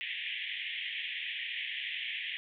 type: band-pass noise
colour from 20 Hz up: white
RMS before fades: -38 dBFS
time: 0.01-2.37 s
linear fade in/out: 0 ms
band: 1800 to 3400 Hz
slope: 96 dB/octave
effects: none